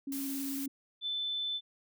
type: tone with vibrato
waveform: sine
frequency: 274.5 Hz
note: C#4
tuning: 17 cents flat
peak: -35 dBFS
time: 0.07-0.68 s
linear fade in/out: 5 ms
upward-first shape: square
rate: 18 Hz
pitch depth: 13 cents each way
type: noise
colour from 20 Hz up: blue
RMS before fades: -41 dBFS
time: 0.12-0.66 s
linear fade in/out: 2 ms
type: tone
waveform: sine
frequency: 3520 Hz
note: A7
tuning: in tune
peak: -32 dBFS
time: 1.01-1.61 s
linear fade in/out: 50 ms
effects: none